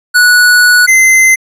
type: tone pair in turn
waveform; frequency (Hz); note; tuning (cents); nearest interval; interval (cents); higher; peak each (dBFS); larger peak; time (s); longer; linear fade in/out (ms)
square; 1471 / 2065; F#6 / C7; -11 / -23; tritone; 588; second; -4; neither; 0.14-0.87 / 0.87-1.36; first; 20
effects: resampled to 32000 Hz